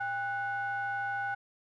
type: ring-modulated tone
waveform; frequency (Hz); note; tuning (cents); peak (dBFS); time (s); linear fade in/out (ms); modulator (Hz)
triangle; 341.7; F4; -38; -26; 0-1.35; 10; 1140
effects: none